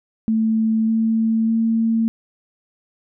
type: tone with pitch steps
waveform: sine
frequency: 221.6 / 223.8 / 226 Hz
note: A3 / A3 / A3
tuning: +13 / +30 / +47 cents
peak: -15 dBFS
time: 0.28-2.08 s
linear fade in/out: 0 ms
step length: 600 ms
effects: none